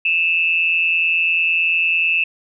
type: tone with amplitude modulation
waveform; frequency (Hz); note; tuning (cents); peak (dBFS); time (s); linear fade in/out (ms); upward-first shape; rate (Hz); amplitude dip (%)
sine; 2637; E7; 0; -11; 0.05-2.24; 5; sine; 169; 70
effects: none